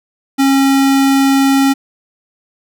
square tone, 272.4 Hz, C#4, 30 cents flat, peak -9 dBFS, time 0.38-1.74 s, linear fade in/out 20 ms, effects none

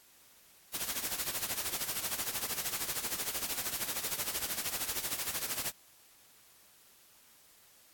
white noise with tremolo, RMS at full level -33 dBFS, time 0.73-5.72 s, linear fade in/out 20 ms, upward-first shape sine, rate 13 Hz, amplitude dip 70%, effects white hiss -61 dBFS RMS until 7.93 s + AAC 64 kbps

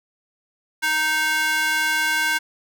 square tone with high-pass filter, 311.1 Hz, D#4, in tune, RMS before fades -21 dBFS, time 0.82-2.39 s, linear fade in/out 20 ms, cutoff 1500 Hz, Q 2.2, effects none

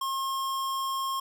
square tone, 1074 Hz, C6, 45 cents sharp, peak -29 dBFS, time 0.01-1.2 s, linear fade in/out 5 ms, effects none

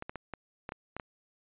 clicks, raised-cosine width 0.5 ms, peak -23 dBFS, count 8, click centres 0.024 / 0.095 / 0.157 / 0.337 / 0.691 / 0.721 / 0.966 / 0.998 s, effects resampled to 8000 Hz

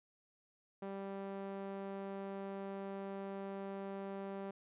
sawtooth tone with band-pass filter, 196 Hz, G3, in tune, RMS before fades -44 dBFS, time 0.82-4.51 s, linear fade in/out 5 ms, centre 530 Hz, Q 0.84, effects resampled to 8000 Hz

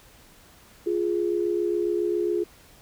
sine tone pair together, 349.2 / 416.5 Hz, F4 / G#4, 0 / +5 cents, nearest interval minor third, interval 305 cents, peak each -24 / -26 dBFS, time 0.86-2.44 s, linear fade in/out 10 ms, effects pink hiss -53 dBFS RMS until 2.81 s

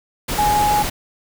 sine tone in noise, 835 Hz, G#5, 9 cents sharp, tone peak -14 dBFS, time 0.38-0.83 s, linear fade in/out 10 ms, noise pink, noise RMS -23 dBFS, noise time 0.28-0.9 s, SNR +6 dB, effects none

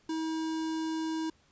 square tone with notch filter, 320 Hz, D#4, 49 cents sharp, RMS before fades -33 dBFS, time 0.09-1.3 s, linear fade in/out 5 ms, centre 2100 Hz, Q 1.8, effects pink hiss -66 dBFS RMS until 1.51 s + resampled to 16000 Hz

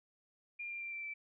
sine tone with pitch steps, 2402 / 2383 / 2363 / 2344 / 2326 Hz, D7 / D7 / D7 / D7 / D7, +38 / +25 / +10 / -4 / -17 cents, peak -40 dBFS, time 0.59-1.14 s, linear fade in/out 10 ms, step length 110 ms, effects none

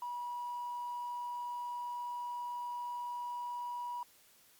sine tone with hard clipping, 969 Hz, B5, 33 cents flat, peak -38 dBFS, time 0.02-4.03 s, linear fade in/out 2 ms, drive 1 dB, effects white hiss -64 dBFS RMS until 4.59 s + Opus 48 kbps

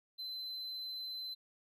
triangle tone, 4057 Hz, B7, 46 cents sharp, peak -39 dBFS, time 0.18-1.35 s, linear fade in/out 20 ms, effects none

